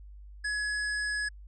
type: tone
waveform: square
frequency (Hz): 1687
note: G#6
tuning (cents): +27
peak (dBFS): -30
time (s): 0.44-1.29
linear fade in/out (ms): 10
effects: added 50 Hz sine -45 dBFS peak until 1.47 s + resampled to 24000 Hz